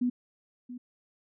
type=tone with echo; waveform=sine; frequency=246.6 Hz; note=B3; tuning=2 cents flat; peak=-24 dBFS; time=0.01-0.1 s; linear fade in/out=10 ms; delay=680 ms; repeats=1; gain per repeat=-14 dB; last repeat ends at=0.78 s; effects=none